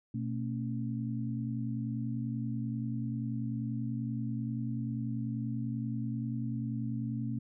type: tone cluster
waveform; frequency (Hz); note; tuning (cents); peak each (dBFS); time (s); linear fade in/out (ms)
sine; 123 / 225.3 / 275.6; B2 / A3 / C#4; -7 / +41 / -10; -35 / -36 / -40; 0.14-7.39; 5
effects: none